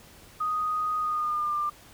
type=tone with pitch glide; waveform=sine; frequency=1244.5 to 1192.4 Hz; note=D#6 to D6; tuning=0 to +26 cents; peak=-25 dBFS; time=0.4-1.7 s; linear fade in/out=10 ms; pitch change=-74 cents; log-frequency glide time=0.99-1.56 s; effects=pink hiss -52 dBFS RMS until 1.93 s